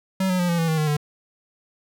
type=tone with pitch steps; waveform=square; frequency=189.7 / 183.13 / 176.79 / 170.67 / 164.76 / 159.06 / 153.55 / 148.24 Hz; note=F#3 / F#3 / F3 / F3 / E3 / D#3 / D#3 / D3; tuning=+43 / -18 / +21 / -40 / -1 / +38 / -23 / +17 cents; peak=-20 dBFS; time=0.2-0.968 s; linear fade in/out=5 ms; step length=96 ms; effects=none